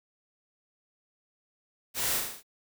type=noise with echo; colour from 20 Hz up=white; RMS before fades=-31 dBFS; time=1.94-2.21 s; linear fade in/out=50 ms; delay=37 ms; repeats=6; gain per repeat=-3 dB; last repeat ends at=2.432 s; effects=none